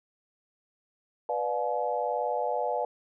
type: chord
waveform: sine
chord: B diminished seventh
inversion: none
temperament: just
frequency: 493.9 / 592.7 / 711.2 / 853.4 Hz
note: B4 / D5 / F5 / Ab5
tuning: 0 / +16 / +31 / +47 cents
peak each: -32 dBFS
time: 1.29-2.85 s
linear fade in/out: 2 ms
effects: none